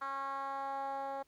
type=tone with band-pass filter sweep; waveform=10% pulse; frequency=273.6 Hz; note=C#4; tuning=23 cents flat; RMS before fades=-39 dBFS; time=0.01-1.23 s; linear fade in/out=10 ms; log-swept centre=1200 to 680 Hz; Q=3.3; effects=pink hiss -73 dBFS RMS until 1.27 s